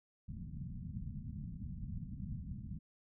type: low-pass noise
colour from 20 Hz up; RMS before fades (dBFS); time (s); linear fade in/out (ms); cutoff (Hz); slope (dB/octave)
white; -44; 0.28-2.79; 10; 210; 48
effects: none